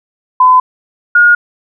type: tone pair in turn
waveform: sine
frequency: 1013 / 1432.6 Hz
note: B5 / F6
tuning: +44 / +44 cents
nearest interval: tritone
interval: 600 cents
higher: second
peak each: -3 dBFS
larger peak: neither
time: 0.4-0.6 / 1.15-1.35 s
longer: neither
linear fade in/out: 5 ms
effects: none